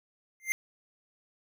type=tone with exponential growth; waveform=square; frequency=2094 Hz; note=C7; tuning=1 cent sharp; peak=-22 dBFS; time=0.4-0.52 s; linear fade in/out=0 ms; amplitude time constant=24 ms; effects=none